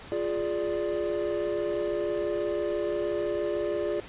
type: chord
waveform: triangle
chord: D diminished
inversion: first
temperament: equal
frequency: 349.2 / 415.3 / 587.3 Hz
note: F4 / Ab4 / D5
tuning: 0 / 0 / 0 cents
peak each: -29 dBFS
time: 0.12-4 s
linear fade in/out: 0 ms
effects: pink hiss -45 dBFS RMS until 4.08 s + resampled to 8000 Hz